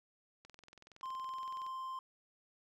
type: click train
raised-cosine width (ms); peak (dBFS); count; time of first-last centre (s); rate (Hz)
0.2; -39; 27; 0.45-1.665; 21.4
type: tone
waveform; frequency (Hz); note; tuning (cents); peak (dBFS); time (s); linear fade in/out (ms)
triangle; 1046.5; C6; 0; -38; 1.03-1.99; 2
effects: none